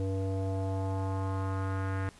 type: tone with low-pass filter sweep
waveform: square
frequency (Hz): 96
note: G2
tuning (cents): -36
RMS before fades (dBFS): -32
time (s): 0-2.09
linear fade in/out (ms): 0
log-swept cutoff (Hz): 480 to 1700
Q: 2.5
effects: pink hiss -56 dBFS RMS until 2.19 s + resampled to 24000 Hz